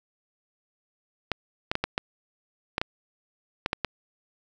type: clicks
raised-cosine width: 0.3 ms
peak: -9 dBFS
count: 10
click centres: 1.317 / 1.715 / 1.754 / 1.84 / 1.979 / 2.781 / 2.815 / 3.661 / 3.731 / 3.847 s
effects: none